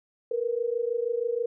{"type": "tone pair together", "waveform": "sine", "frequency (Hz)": [460, 486.3], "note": ["A#4", "B4"], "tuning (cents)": [-23, -27], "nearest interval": "minor second", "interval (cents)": 96, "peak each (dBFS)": -28, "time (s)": [0.31, 1.46], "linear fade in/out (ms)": 5, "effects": []}